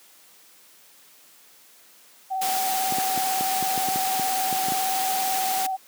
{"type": "tone with vibrato", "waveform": "sine", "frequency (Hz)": 761, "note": "F#5", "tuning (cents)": 48, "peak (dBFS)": -24, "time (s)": [2.3, 5.77], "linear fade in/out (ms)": 20, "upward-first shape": "triangle", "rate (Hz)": 18, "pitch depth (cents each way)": 31}
{"type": "noise", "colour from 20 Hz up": "white", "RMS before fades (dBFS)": -28, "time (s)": [2.41, 5.67], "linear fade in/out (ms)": 10}
{"type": "clicks", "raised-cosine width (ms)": 3, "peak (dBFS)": -16, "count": 12, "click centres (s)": [2.923, 2.984, 3.176, 3.409, 3.626, 3.777, 3.886, 3.959, 4.196, 4.527, 4.684, 4.721]}
{"effects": ["white hiss -53 dBFS RMS until 5.87 s", "high-pass 200 Hz 12 dB/octave"]}